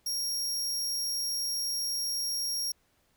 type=tone; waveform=sawtooth; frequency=5588 Hz; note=F8; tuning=in tune; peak=-27 dBFS; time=0.06-2.72 s; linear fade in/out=5 ms; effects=pink hiss -70 dBFS RMS until 3.16 s